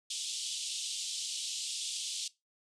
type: band-pass noise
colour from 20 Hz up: pink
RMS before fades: -38 dBFS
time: 0.1-2.28 s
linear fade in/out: 5 ms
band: 3000 to 9100 Hz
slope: 48 dB/octave
effects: noise-tail reverb RT60 0.2 s tail -19 dB re dry

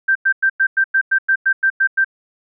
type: tone bursts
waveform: sine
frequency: 1568 Hz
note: G6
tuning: in tune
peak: -11 dBFS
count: 12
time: 0.08-2.046 s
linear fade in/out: 10 ms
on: 74 ms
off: 98 ms
effects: none

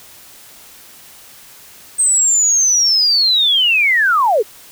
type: linear sweep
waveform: sine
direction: down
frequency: 8372 to 376.7 Hz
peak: -10 dBFS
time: 1.98-4.43 s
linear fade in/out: 20 ms
effects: white hiss -41 dBFS RMS until 4.71 s

